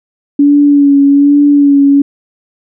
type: tone with vibrato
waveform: sine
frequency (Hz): 284.4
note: C#4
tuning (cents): +45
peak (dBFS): -3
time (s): 0.39-2.02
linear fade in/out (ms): 5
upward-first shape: sine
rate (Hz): 1.2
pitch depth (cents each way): 28
effects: none